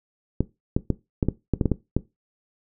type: clicks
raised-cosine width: 3 ms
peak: -7 dBFS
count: 10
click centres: 0.406 / 0.765 / 0.903 / 1.228 / 1.286 / 1.537 / 1.612 / 1.657 / 1.717 / 1.966 s
effects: noise-tail reverb RT60 0.2 s tail -17 dB re dry